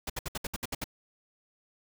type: noise bursts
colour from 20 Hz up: pink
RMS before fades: -34 dBFS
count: 9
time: 0.07-0.842 s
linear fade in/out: 5 ms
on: 28 ms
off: 65 ms
effects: none